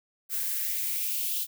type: noise with high-pass filter sweep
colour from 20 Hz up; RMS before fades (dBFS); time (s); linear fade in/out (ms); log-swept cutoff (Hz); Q
violet; -30; 0.29-1.47; 50; 1500 to 3200; 3.4
effects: none